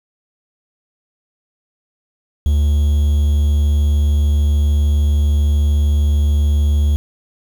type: tone with quantisation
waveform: triangle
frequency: 73.42 Hz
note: D2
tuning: in tune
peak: -9 dBFS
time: 2.46-6.96 s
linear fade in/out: 0 ms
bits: 6
effects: none